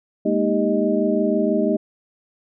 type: tone cluster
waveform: sine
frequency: 206.8 / 232.8 / 311.6 / 396.1 / 621 Hz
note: G#3 / A#3 / D#4 / G4 / D#5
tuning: -7 / -2 / +3 / +18 / -3 cents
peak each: -23 dBFS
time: 0.25-1.77 s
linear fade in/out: 10 ms
effects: none